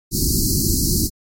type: band-stop noise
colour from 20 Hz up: pink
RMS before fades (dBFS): -18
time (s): 0.11-1.1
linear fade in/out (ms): 50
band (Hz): 380 to 4300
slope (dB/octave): 96
effects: MP3 64 kbps